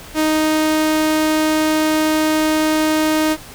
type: tone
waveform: sawtooth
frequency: 311.1 Hz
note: D#4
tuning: in tune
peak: -10 dBFS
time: 0.14-3.37 s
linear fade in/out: 50 ms
effects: pink hiss -37 dBFS RMS until 3.54 s